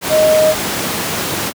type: tone in noise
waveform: sine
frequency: 622.3 Hz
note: D#5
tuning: in tune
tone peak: -8 dBFS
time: 0.09-0.55 s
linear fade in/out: 50 ms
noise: pink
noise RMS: -18 dBFS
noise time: 0.01-1.53 s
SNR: +7 dB
effects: high-pass 150 Hz 12 dB/octave